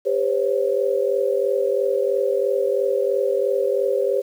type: tone cluster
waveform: sine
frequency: 398.1 / 506 / 549 Hz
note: G4 / B4 / C#5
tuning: +27 / +42 / -17 cents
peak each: -22 dBFS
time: 0.05-4.22 s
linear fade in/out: 20 ms
effects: 8-bit